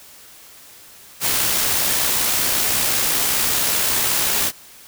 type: noise with amplitude modulation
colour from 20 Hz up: white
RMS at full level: -18 dBFS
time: 1.2-4.52 s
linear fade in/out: 50 ms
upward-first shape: sine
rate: 65.2 Hz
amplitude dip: 25%
effects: white hiss -44 dBFS RMS until 4.87 s

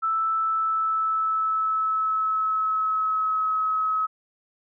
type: tone with pitch glide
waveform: sine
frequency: 1318.5 to 1281.7 Hz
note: E6 to E6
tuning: 0 to -49 cents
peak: -21 dBFS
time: 0.02-4.07 s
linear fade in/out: 20 ms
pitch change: -49 cents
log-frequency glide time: 0.31-3.51 s
effects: none

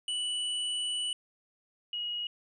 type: tone pair in turn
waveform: square / sine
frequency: 2960 / 2896 Hz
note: F#7 / F#7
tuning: 0 / -38 cents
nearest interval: unison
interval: 38 cents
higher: first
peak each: -31 / -32 dBFS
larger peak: first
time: 0.08-1.13 / 1.93-2.27 s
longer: first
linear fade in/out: 2 ms
effects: resampled to 24000 Hz

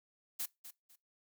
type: noise with echo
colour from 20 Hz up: blue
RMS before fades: -38 dBFS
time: 0.39-0.46 s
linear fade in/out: 10 ms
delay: 250 ms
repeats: 2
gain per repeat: -12 dB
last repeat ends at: 0.96 s
effects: noise-tail reverb RT60 0.2 s tail -22 dB re dry

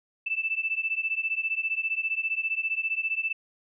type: beating tone pair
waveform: sine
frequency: 2637 / 2652 Hz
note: E7 / E7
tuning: 0 / +10 cents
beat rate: 15 Hz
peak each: -29 dBFS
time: 0.26-3.33 s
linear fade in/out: 10 ms
effects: none

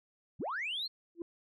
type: linear sweep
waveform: sine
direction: up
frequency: 72.3 to 4339 Hz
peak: -33 dBFS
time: 0.39-0.88 s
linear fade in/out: 20 ms
type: tone with exponential growth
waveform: sine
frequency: 339.6 Hz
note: F4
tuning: 48 cents flat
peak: -31 dBFS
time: 1.15-1.22 s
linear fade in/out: 2 ms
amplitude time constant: 15 ms
effects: tanh soft clip ceiling -30 dBFS

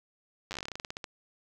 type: slowing click train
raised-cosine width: 0.2 ms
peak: -20 dBFS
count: 18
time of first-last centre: 0.51-1.042 s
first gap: 9 ms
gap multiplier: 1.14
effects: none

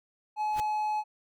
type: tone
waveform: triangle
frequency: 851 Hz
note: G#5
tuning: 42 cents sharp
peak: -25 dBFS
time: 0.36-1.04 s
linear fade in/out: 50 ms
type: noise with exponential growth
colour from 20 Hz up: pink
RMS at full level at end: -35 dBFS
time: 0.49-0.6 s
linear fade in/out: 0 ms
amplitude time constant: 23 ms
effects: none

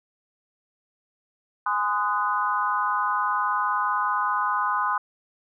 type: chord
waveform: sine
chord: Ab dominant seventh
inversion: none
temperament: equal with one note detuned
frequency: 830.6 / 1025 / 1244.5 / 1480 Hz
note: Ab5 / C6 / Eb6 / Gb6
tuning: 0 / -36 / 0 / 0 cents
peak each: -30 / -25 / -26 / -30 dBFS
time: 1.66-4.98 s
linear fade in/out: 5 ms
effects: none

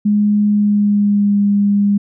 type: tone with pitch glide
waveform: sine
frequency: 207.7 to 202.7 Hz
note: G#3 to G#3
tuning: 0 to -42 cents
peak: -10 dBFS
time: 0.05-1.98 s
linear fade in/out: 10 ms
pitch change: -42 cents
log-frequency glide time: 0.48-1.41 s
effects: none

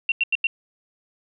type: tone bursts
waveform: sine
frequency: 2738 Hz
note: F7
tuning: 35 cents flat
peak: -17 dBFS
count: 4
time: 0.09-0.47 s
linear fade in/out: 2 ms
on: 29 ms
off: 88 ms
effects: none

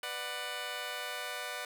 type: chord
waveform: 10% pulse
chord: B minor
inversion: none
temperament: just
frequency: 493.9 / 592.7 / 740.8 Hz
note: B4 / D5 / F#5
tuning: 0 / +16 / +2 cents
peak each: -35 / -33 / -34 dBFS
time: 0.03-1.65 s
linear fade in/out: 2 ms
effects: none

